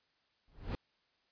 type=noise with exponential growth; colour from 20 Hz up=brown; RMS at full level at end=-30 dBFS; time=0.48-0.75 s; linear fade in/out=0 ms; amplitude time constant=57 ms; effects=white hiss -75 dBFS RMS until 1.31 s + resampled to 11025 Hz